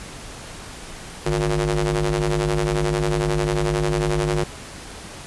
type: ring-modulated tone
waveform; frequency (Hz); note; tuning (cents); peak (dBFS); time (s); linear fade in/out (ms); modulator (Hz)
sawtooth; 103.83; G#2; 0; -12; 1.26-4.44; 5; 254
effects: pink hiss -37 dBFS RMS until 5.26 s + resampled to 24000 Hz